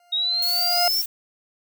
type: tone with exponential growth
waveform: 40% pulse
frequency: 702 Hz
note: F5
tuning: 9 cents sharp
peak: -17 dBFS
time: 0-0.88 s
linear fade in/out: 2 ms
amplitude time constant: 190 ms
type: exponential sweep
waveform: sine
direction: up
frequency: 3729 to 5510 Hz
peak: -20 dBFS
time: 0.12-1.02 s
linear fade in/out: 10 ms
type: noise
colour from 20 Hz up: violet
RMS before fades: -29 dBFS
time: 0.42-1.06 s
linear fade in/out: 5 ms
effects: none